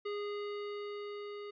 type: tone with level ramp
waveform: square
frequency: 411.5 Hz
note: G#4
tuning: 16 cents flat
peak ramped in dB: -36 to -43 dBFS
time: 0.05-1.51 s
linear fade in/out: 10 ms
effects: resampled to 11025 Hz